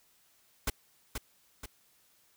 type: noise with echo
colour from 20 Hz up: pink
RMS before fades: -30 dBFS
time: 0.67-0.7 s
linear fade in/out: 5 ms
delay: 480 ms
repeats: 2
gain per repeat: -6 dB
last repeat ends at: 1.66 s
effects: white hiss -67 dBFS RMS until 2.36 s